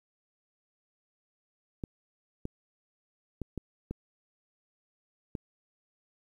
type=clicks; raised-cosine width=3 ms; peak=-22 dBFS; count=6; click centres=1.838 / 2.454 / 3.417 / 3.577 / 3.91 / 5.352 s; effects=10-bit